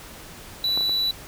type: tone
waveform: triangle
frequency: 3951 Hz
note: B7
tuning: in tune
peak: -19 dBFS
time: 0.64-1.11 s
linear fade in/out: 2 ms
type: clicks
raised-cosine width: 1 ms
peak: -27 / -18 / -23 / -21 dBFS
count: 4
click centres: 0.691 / 0.775 / 0.809 / 0.894 s
effects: pink hiss -42 dBFS RMS until 1.27 s